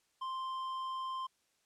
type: tone with hard clipping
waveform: sine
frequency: 1046.5 Hz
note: C6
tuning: in tune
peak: -38 dBFS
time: 0.21-1.27 s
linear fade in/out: 10 ms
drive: 6 dB
effects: white hiss -75 dBFS RMS until 1.65 s + low-pass 9000 Hz 12 dB/octave